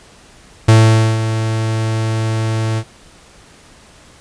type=tone with ADSR envelope; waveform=45% pulse; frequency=111.1 Hz; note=A2; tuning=17 cents sharp; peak=-4 dBFS; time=0.68-2.84 s; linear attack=7 ms; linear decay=490 ms; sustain=-11 dB; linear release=62 ms; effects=pink hiss -44 dBFS RMS until 4.2 s + resampled to 22050 Hz